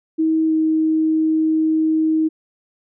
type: tone with pitch glide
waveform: sine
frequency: 318.9 to 316.1 Hz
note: D#4 to D#4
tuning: +43 to +27 cents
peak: -14 dBFS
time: 0.18-2.29 s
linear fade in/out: 20 ms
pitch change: -16 cents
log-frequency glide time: 0.47-0.52 s
effects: none